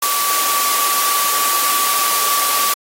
sine tone in noise, 1149 Hz, D6, 38 cents flat, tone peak -19 dBFS, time 0.02-2.74 s, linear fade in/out 5 ms, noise white, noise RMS -18 dBFS, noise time 0.02-2.74 s, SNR -4 dB, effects high-pass 400 Hz 12 dB/octave + AAC 48 kbps

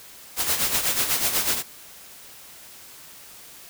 white noise with tremolo, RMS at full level -21 dBFS, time 0.36-1.63 s, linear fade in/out 50 ms, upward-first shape sine, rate 8.1 Hz, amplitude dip 60%, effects white hiss -45 dBFS RMS until 3.69 s

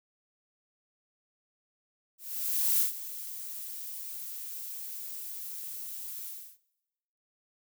violet noise with ADSR envelope, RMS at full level -25 dBFS, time 2.18-6.58 s, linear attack 620 ms, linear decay 120 ms, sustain -15 dB, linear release 320 ms, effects noise-tail reverb RT60 1.0 s tail -22 dB re dry

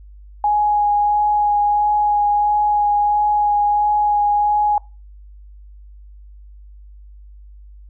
sine tone with vibrato, 830.6 Hz, G#5, in tune, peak -13 dBFS, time 0.44-4.78 s, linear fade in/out 2 ms, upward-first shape sine, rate 1.5 Hz, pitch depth 11 cents each way, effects noise-tail reverb RT60 0.3 s tail -24 dB re dry + added 50 Hz sine -38 dBFS peak until 7.89 s

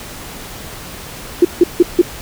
sine tone bursts, 350 Hz, F4, 4 cents sharp, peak -3 dBFS, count 4, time 1.42-2.016 s, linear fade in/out 5 ms, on 29 ms, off 160 ms, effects pink hiss -31 dBFS RMS until 2.21 s

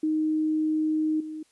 sine tone with level steps, 311.1 Hz, D#4, in tune, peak -22 / -33 dBFS, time 0.03-1.43 s, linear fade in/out 5 ms, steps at 1.2 s, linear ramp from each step 5 ms, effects white hiss -65 dBFS RMS until 1.51 s + resampled to 24000 Hz

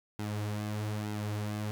sawtooth tone with flanger, 105.4 Hz, G#2, 26 cents sharp, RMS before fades -35 dBFS, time 0.19-1.71 s, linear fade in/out 0 ms, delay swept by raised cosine 1.7 to 7.4 ms, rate 1.1 Hz, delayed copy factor -0.6, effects none

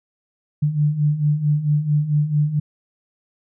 sine beating tone pair, 145.9 / 150.4 Hz, D3 / D3, -11 / +42 cents, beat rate 4.5 Hz, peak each -22 / -17 dBFS, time 0.62-2.6 s, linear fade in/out 10 ms, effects none

